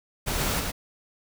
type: noise with echo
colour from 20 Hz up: pink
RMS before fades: -28 dBFS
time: 0.26-0.61 s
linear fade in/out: 20 ms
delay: 110 ms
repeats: 1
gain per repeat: -2 dB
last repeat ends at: 0.72 s
effects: none